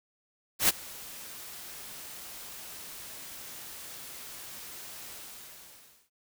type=noise with ADSR envelope; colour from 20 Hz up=white; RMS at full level=-21 dBFS; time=0.59-6.1 s; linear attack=98 ms; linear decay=23 ms; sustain=-23 dB; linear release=1000 ms; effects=none